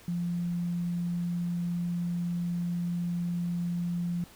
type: tone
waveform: sine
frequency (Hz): 173.7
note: F3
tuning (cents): -9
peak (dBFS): -28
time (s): 0.08-4.24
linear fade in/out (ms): 2
effects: pink hiss -54 dBFS RMS until 4.35 s